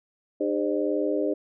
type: harmonic tone with a mistuned harmonic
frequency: 100.7 Hz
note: G2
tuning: 47 cents sharp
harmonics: 3 / 4 / 5 / 6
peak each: -27 / -28 / -29 / -30 dBFS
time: 0.4-1.34 s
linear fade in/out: 10 ms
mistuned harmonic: 5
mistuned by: +66 cents
effects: none